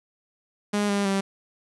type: tone with pitch steps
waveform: sawtooth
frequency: 206 / 201.3 / 195.4 Hz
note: G#3 / G3 / G3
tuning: -14 / +46 / -5 cents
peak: -18 dBFS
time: 0.73-1.21 s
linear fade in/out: 10 ms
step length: 160 ms
effects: resampled to 24000 Hz + 8-bit